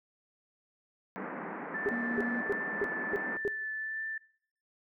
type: band-pass noise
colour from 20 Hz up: pink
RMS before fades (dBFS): -40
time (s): 1.16-3.37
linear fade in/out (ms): 0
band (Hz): 180 to 2000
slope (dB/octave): 48
type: tone with vibrato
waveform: sine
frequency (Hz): 1760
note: A6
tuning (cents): 0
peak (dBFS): -34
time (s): 1.74-4.18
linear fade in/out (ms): 5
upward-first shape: triangle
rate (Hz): 1.4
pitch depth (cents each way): 13
type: tone bursts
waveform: sine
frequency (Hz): 407.4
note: G#4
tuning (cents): -33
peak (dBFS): -27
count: 6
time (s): 1.86-3.478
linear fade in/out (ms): 0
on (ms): 28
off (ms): 290
type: tone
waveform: triangle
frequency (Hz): 237.1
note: A#3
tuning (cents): +30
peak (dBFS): -31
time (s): 1.91-2.41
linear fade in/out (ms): 5
effects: noise-tail reverb RT60 0.6 s tail -21 dB re dry